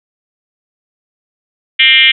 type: tone with frequency modulation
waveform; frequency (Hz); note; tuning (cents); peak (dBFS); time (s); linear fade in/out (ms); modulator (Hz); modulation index
sine; 2637; E7; 0; -4; 1.79-2.12; 10; 264; 2.7
effects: none